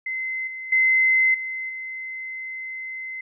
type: tone with level steps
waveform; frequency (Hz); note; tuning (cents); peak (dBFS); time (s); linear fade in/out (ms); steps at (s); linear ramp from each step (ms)
sine; 2058; C7; -29; -25 / -31 / -15 / -27 / -30; 0.06-3.21; 5; 0.47 / 0.72 / 1.34 / 1.69; 5
effects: none